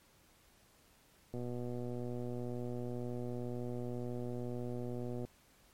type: click train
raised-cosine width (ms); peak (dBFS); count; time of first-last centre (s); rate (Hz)
2; -29; 478; 1.34-5.25; 122
effects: pink hiss -66 dBFS RMS until 5.73 s + MP3 64 kbps